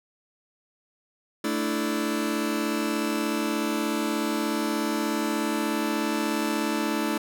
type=chord; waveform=sawtooth; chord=A suspended fourth; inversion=none; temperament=just; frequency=220 / 293.3 / 330 Hz; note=A3 / D4 / E4; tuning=0 / -2 / +2 cents; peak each=-25 dBFS; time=1.44-7.18 s; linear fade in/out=5 ms; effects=none